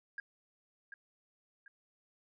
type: tone with echo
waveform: sine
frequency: 1620 Hz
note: G#6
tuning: 43 cents flat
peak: -37 dBFS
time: 0.18-0.2 s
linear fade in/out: 2 ms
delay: 740 ms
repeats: 2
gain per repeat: -8 dB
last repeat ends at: 1.68 s
effects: tanh soft clip ceiling -34 dBFS